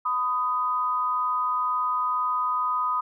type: tone pair together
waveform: sine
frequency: 1002.5 / 1244.5 Hz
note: B5 / D#6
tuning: +26 / 0 cents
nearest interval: major third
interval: 374 cents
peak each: -27 / -24 dBFS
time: 0.05-3.01 s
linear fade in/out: 10 ms
effects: none